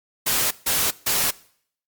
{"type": "noise bursts", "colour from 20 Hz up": "white", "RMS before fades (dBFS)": -21, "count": 3, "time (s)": [0.26, 1.31], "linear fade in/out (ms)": 10, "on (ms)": 250, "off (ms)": 150, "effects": ["noise-tail reverb RT60 0.6 s tail -21 dB re dry", "Opus 48 kbps"]}